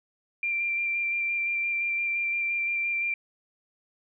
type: tone with vibrato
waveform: sine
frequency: 2370 Hz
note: D7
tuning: 15 cents sharp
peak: -25 dBFS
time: 0.43-3.14 s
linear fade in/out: 2 ms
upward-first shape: square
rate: 5.8 Hz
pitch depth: 12 cents each way
effects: none